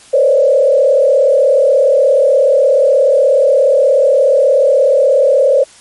sine tone with frequency modulation, 548 Hz, C#5, 20 cents flat, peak -6 dBFS, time 0.13-5.64 s, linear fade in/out 10 ms, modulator 36.7 Hz, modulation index 1.4, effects white hiss -41 dBFS RMS until 5.8 s + MP3 48 kbps

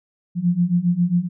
sine beating tone pair, 171.3 / 178.7 Hz, F3 / F3, -33 / +40 cents, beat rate 7.4 Hz, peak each -20 / -18 dBFS, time 0.35-1.29 s, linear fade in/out 50 ms, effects none

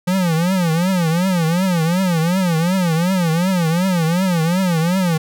square tone with vibrato, 174.61 Hz, F3, in tune, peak -15 dBFS, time 0.07-5.18 s, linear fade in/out 10 ms, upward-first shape triangle, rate 2.7 Hz, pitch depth 190 cents each way, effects none

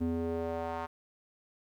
square tone with band-pass filter sweep, 82.9 Hz, E2, 10 cents sharp, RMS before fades -34 dBFS, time 0-0.87 s, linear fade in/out 20 ms, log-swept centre 250 to 1000 Hz, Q 2.1, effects 11-bit

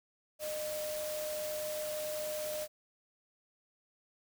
sine tone in noise, 610 Hz, D#5, 34 cents flat, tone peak -36 dBFS, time 0.39-2.68 s, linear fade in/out 50 ms, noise white, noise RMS -43 dBFS, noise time 0.39-2.68 s, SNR +4 dB, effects none

